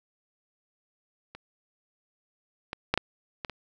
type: clicks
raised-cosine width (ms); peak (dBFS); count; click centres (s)
0.3; -26 / -17 / -7 / -8 / -17 / -22; 6; 1.35 / 2.731 / 2.94 / 2.976 / 3.448 / 3.497
effects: none